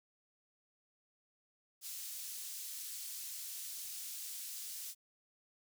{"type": "high-pass noise", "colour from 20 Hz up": "pink", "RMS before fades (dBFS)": -45, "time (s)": [1.81, 4.95], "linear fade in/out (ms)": 50, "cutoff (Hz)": 5800, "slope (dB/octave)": 12, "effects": []}